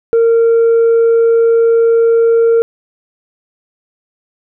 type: tone with tanh clipping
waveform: sine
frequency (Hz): 460.1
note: A#4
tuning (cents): -23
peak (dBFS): -7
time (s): 0.13-2.62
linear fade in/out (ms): 0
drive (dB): 1
effects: none